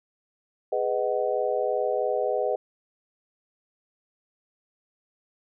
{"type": "chord", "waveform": "sine", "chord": "G# minor seventh", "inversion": "none", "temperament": "just", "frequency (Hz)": [415.3, 498.4, 623, 747.5], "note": ["G#4", "B4", "D#5", "F#5"], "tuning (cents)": [0, 16, 2, 17], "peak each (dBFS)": [-29, -27, -28, -31], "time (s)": [0.72, 2.56], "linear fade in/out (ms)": 5, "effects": []}